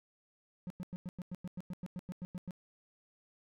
triangle tone bursts, 179.8 Hz, F#3, 49 cents flat, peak -36 dBFS, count 15, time 0.67-2.508 s, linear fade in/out 0 ms, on 32 ms, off 97 ms, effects none

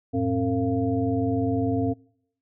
sine tone cluster, 92.2 / 112.1 / 267.7 / 454.2 / 688 Hz, F#2 / A2 / C4 / A#4 / F5, -6 / +33 / +40 / -45 / -26 cents, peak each -32 / -29 / -24 / -29 / -32 dBFS, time 0.13-1.94 s, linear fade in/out 20 ms, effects noise-tail reverb RT60 0.7 s tail -25 dB re dry

